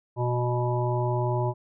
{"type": "harmonic tone", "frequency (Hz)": 122.5, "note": "B2", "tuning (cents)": -14, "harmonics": [1, 3, 5, 7, 8], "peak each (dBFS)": [-25, -30, -32, -33, -34], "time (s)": [0.16, 1.54], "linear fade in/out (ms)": 50, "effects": []}